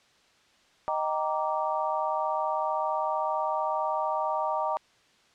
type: chord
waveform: sine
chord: Eb major seventh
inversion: none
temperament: just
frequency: 622.3 / 777.8 / 933.4 / 1166.7 Hz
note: Eb5 / G5 / Bb5 / D6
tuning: 0 / -14 / +2 / -12 cents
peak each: -31 / -32 / -30 / -33 dBFS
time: 0.88-4.77 s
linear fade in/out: 0 ms
effects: white hiss -62 dBFS RMS until 5.34 s + low-pass 5000 Hz 12 dB/octave